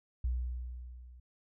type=tone with level ramp; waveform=sine; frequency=61.5 Hz; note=B1; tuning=7 cents flat; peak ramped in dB=-28 to -51 dBFS; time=0.24-1.2 s; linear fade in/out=5 ms; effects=none